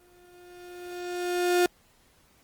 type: tone with exponential growth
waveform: 35% pulse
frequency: 355.2 Hz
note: F4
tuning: 29 cents sharp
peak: -17 dBFS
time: 0-1.66 s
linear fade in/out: 2 ms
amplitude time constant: 360 ms
effects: pink hiss -62 dBFS RMS until 2.43 s + Opus 24 kbps